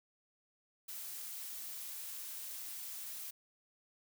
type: noise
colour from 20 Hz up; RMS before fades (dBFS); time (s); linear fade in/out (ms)
blue; -45; 0.88-3.31; 10
effects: none